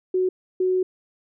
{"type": "tone pair in turn", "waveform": "sine", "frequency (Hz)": [370, 370], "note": ["F#4", "F#4"], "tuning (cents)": [0, 0], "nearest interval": "unison", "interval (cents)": 0, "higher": "neither", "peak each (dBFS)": -18, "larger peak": "neither", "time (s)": [[0.14, 0.29], [0.6, 0.83]], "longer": "second", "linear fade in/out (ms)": 5, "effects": []}